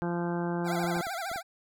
harmonic tone, 172.9 Hz, F3, 17 cents flat, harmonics 1 / 2 / 3 / 4 / 5 / 6 / 7 / 8 / 9, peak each -31 / -33 / -40 / -40 / -39 / -45 / -47 / -48 / -44 dBFS, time 0.02-1.01 s, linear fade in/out 0 ms
25% pulse tone with vibrato, 726 Hz, F#5, 33 cents flat, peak -29 dBFS, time 0.64-1.43 s, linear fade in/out 50 ms, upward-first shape sine, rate 13 Hz, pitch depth 170 cents each way
clicks, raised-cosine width 2 ms, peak -32 dBFS, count 5, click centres 0.842 / 0.967 / 1.069 / 1.315 / 1.36 s
effects none

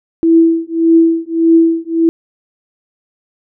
sine tone with tremolo, 329.6 Hz, E4, in tune, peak -3 dBFS, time 0.23-2.09 s, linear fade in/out 0 ms, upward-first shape triangle, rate 1.7 Hz, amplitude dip 100%, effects none

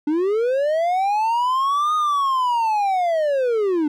triangle linear two-way sweep, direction up then down, 288.6 to 1244.5 to 288.6 Hz, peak -15 dBFS, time 0.07-3.88 s, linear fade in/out 5 ms, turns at 1.95 s, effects none

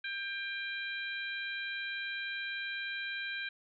harmonic tone with a mistuned harmonic, 795 Hz, G5, 24 cents sharp, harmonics 2 / 3 / 4 / 5, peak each -38 / -41 / -46 / -45 dBFS, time 0.04-3.49 s, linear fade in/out 5 ms, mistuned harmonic 5, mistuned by -16 cents, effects none

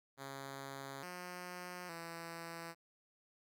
5% pulse tone with pitch steps, 137 / 179.3 / 167.1 Hz, C#3 / F3 / E3, -20 / +46 / +24 cents, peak -34 dBFS, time 0.17-2.75 s, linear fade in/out 50 ms, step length 860 ms, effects none

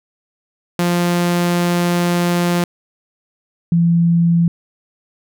sawtooth / sine tone pair in turn, 174.61 / 169.44 Hz, F3 / E3, 0 / +48 cents, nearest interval minor second, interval 52 cents, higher first, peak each -10 dBFS, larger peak neither, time 0.79-2.64 / 3.72-4.48 s, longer first, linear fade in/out 2 ms, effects none

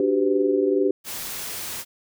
sine chord, G major seventh, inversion second, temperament equal with one note detuned, 293.7 / 370 / 392 / 504.8 Hz, D4 / F#4 / G4 / B4, 0 / 0 / 0 / +38 cents, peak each -24 / -26 / -20 / -26 dBFS, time 0-0.91 s, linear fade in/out 2 ms
white noise, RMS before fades -32 dBFS, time 1.04-1.85 s, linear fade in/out 50 ms
effects none

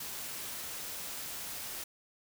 white noise, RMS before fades -41 dBFS, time 0-1.84 s, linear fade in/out 5 ms, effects none

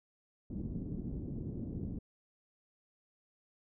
white low-pass noise, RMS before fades -40 dBFS, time 0.5-1.99 s, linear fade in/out 5 ms, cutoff 280 Hz, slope 24 dB/octave, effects none

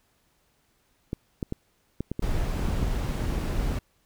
clicks, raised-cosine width 3 ms, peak -16 dBFS, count 9, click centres 1.131 / 1.428 / 1.524 / 2.006 / 2.116 / 2.194 / 2.594 / 2.686 / 2.828 s
brown noise, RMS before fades -27 dBFS, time 2.22-3.79 s, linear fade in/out 5 ms
effects pink hiss -68 dBFS RMS until 4.05 s

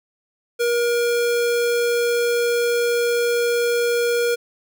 square tone, 475.5 Hz, A#4, 34 cents sharp, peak -18 dBFS, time 0.59-4.36 s, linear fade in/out 20 ms, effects none

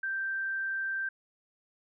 sine tone, 1568 Hz, G6, in tune, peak -30 dBFS, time 0.03-1.09 s, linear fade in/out 5 ms, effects none

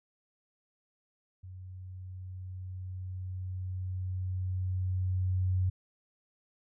sine tone with level ramp, 92.5 Hz, F#2, in tune, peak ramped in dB -43 to -25 dBFS, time 1.43-5.7 s, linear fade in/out 10 ms, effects none

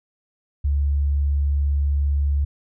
sine tone, 71.2 Hz, C#2, 47 cents sharp, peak -17 dBFS, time 0.64-2.45 s, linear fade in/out 10 ms, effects none

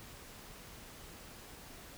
silence, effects pink hiss -52 dBFS RMS until 1.97 s

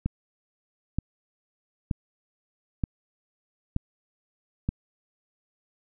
click train, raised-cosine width 5 ms, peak -13 dBFS, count 6, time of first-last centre 0.06-4.69 s, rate 1.08 Hz, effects none

